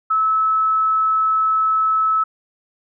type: tone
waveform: sine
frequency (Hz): 1300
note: E6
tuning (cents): -24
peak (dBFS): -14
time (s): 0.1-2.24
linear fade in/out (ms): 10
effects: none